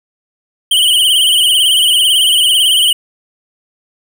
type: tone with vibrato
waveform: square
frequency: 3033 Hz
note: F#7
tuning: 42 cents sharp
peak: -8 dBFS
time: 0.71-2.93 s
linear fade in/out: 5 ms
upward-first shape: triangle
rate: 18 Hz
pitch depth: 110 cents each way
effects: none